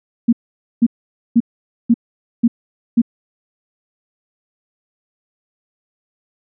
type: tone bursts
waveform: sine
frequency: 234 Hz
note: A#3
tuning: 7 cents sharp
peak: -7 dBFS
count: 6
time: 0.28-3.018 s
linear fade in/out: 10 ms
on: 48 ms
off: 490 ms
effects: none